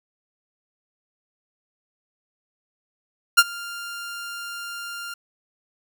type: tone with ADSR envelope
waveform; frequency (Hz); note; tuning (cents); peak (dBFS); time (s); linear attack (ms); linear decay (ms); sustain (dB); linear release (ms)
sawtooth; 1397; F6; 0; -4; 3.37-5.14; 17; 42; -24; 4
effects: none